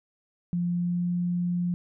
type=tone with pitch glide; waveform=sine; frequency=174.61 to 176.03 Hz; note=F3 to F3; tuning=0 to +14 cents; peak=-24 dBFS; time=0.53-1.74 s; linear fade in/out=0 ms; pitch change=+14 cents; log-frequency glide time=0.67-1.1 s; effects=none